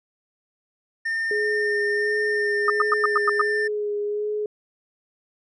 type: tone with pitch glide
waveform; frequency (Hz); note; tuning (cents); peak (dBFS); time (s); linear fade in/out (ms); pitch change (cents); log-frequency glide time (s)
triangle; 1811 to 1789.2; A6 to A6; +49 to +28; -21; 1.05-3.68; 10; -21; 2.29-3.26
type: tone with vibrato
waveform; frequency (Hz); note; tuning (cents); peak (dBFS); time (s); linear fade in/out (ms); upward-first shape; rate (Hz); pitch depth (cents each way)
sine; 417.5; G#4; +9; -23; 1.31-4.46; 2; sine; 1.4; 19
type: tone bursts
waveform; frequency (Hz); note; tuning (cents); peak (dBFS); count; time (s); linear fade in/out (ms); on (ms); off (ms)
sine; 1244.5; D#6; 0; -15; 7; 2.68-3.414; 2; 20; 99
effects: resampled to 22050 Hz